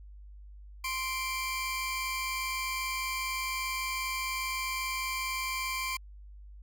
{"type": "tone pair together", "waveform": "sawtooth", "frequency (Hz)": [1046.5, 2349], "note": ["C6", "D7"], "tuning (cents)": [0, 0], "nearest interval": "octave + major second", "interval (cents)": 1400, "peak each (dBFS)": [-31, -31], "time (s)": [0.84, 5.97], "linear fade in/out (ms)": 5, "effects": ["added 50 Hz sine -46 dBFS peak until 6.62 s"]}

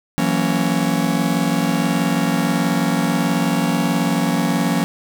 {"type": "chord", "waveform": "45% pulse", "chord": "F# dominant seventh", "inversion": "third", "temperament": "just", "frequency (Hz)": [166.5, 185, 231.2, 277.5], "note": ["E3", "F#3", "A#3", "C#4"], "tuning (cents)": [18, 0, -14, 2], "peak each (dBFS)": -22, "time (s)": [0.18, 4.84], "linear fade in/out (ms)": 0, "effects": []}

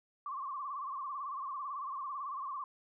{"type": "tone with vibrato", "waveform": "sine", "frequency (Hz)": 1108.7, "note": "C#6", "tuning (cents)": 0, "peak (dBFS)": -37, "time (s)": [0.26, 2.64], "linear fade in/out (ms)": 2, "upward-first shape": "sine", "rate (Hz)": 18, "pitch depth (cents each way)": 110, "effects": []}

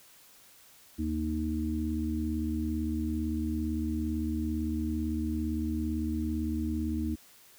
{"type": "harmonic tone", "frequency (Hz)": 77.78, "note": "D#2", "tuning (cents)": 0, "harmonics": [1, 3, 4], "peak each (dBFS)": [-33, -33, -33], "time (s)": [0.98, 7.16], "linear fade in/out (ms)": 20, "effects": ["white hiss -57 dBFS RMS until 7.58 s"]}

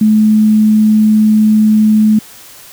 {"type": "tone", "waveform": "sine", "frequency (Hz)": 215.1, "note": "A3", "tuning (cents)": -39, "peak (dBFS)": -5, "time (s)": [0.01, 2.19], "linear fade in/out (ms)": 5, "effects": ["white hiss -36 dBFS RMS until 2.72 s"]}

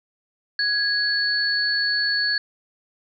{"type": "tone pair together", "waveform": "sine", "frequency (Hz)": [1661.2, 4429], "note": ["G#6", "C#8"], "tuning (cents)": [0, -2], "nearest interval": "octave + perfect fourth", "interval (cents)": 1698, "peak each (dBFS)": -22, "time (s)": [0.59, 2.38], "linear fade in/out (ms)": 2, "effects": []}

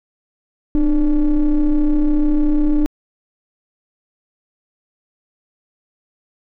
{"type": "ring-modulated tone", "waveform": "triangle", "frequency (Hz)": 141.1, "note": "C#3", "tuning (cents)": 31, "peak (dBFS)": -6, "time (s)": [0.75, 2.86], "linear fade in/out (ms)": 0, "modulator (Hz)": 158, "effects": ["tanh soft clip ceiling -2 dBFS"]}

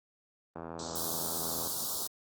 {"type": "click train", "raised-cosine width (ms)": 1, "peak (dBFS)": -26, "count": 93, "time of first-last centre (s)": [0.56, 1.672], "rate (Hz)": 82.7}
{"type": "band-stop noise", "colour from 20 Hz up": "white", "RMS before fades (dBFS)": -35, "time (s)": [0.79, 2.07], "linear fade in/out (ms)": 2, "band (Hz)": [1300, 3700], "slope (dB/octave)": 48}
{"effects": ["high-pass 100 Hz 12 dB/octave", "Opus 24 kbps"]}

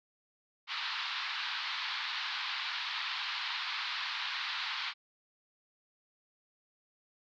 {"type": "band-pass noise", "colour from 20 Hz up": "white", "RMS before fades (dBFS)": -37, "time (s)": [0.67, 4.94], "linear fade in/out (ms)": 50, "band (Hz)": [890, 4400], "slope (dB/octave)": 48, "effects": []}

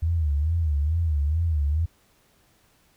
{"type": "tone with vibrato", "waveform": "sine", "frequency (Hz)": 77.78, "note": "D#2", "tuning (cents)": 0, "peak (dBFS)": -20, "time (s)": [0.02, 1.86], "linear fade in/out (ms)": 10, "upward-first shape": "sine", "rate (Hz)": 2.3, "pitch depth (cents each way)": 150, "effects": ["pink hiss -62 dBFS RMS until 2.96 s"]}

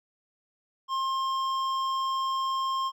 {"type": "tone with hard clipping", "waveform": "sine", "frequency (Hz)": 1063, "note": "C6", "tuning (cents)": 27, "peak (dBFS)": -28, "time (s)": [0.88, 2.92], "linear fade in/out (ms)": 50, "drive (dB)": 10, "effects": []}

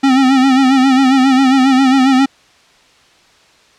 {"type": "tone with vibrato", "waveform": "square", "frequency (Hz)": 264.3, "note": "C4", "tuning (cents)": 18, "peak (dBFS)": -8, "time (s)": [0.03, 2.26], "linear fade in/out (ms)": 10, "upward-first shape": "sine", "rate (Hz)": 7.4, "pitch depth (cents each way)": 67, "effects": ["white hiss -48 dBFS RMS until 3.78 s", "low-pass 5000 Hz 12 dB/octave"]}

